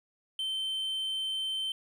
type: tone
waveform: triangle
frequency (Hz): 3098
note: G7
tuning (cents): -21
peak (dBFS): -29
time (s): 0.39-1.72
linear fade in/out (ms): 2
effects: none